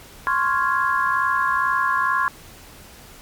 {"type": "chord", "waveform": "sine", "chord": "Db major seventh", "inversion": "third", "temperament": "equal", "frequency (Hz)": [1046.5, 1108.7, 1396.9, 1661.2], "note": ["C6", "Db6", "F6", "Ab6"], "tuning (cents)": [0, 0, 0, 0], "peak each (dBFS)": [-21, -24, -25, -23], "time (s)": [0.27, 2.28], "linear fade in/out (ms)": 0, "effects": ["pink hiss -44 dBFS RMS until 3.21 s", "MP3 96 kbps"]}